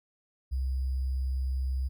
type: tone with sample-and-hold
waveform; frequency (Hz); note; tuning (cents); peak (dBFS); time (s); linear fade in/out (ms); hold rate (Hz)
sine; 65.3; C2; -3; -27; 0.51-1.89; 20; 4900
effects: none